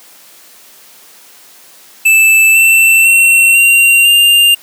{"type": "tone with pitch steps", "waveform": "square", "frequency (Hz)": [2637, 2677, 2717, 2759, 2800], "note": ["E7", "E7", "F7", "F7", "F7"], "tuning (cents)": [0, 26, -48, -22, 4], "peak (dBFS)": -5, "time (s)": [2.05, 4.55], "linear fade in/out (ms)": 10, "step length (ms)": 500, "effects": ["white hiss -40 dBFS RMS until 4.62 s", "high-pass 200 Hz 12 dB/octave"]}